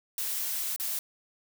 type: noise with dropouts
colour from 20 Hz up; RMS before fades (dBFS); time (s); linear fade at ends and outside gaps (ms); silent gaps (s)
blue; -32; 0.18-0.99; 1; 0.762-0.798
effects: none